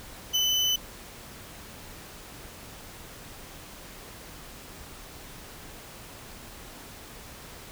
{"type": "tone with ADSR envelope", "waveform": "35% pulse", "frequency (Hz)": 3013, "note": "F#7", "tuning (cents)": 31, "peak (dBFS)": -19, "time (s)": [0.33, 0.76], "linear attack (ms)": 24, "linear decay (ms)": 14, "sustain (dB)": -2, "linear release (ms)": 5, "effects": ["pink hiss -45 dBFS RMS until 7.71 s"]}